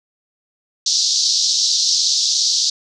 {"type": "band-pass noise", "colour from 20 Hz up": "white", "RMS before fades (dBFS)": -17, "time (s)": [0.86, 2.7], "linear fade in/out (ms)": 5, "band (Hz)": [3900, 6100], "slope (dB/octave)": 48, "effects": []}